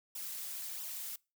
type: noise with flanger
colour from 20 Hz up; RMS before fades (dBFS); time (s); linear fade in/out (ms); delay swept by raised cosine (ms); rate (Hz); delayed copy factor
blue; -42; 0.15-1.16; 5; 0.45 to 5.75; 1.5; -0.65
effects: noise-tail reverb RT60 0.3 s tail -25 dB re dry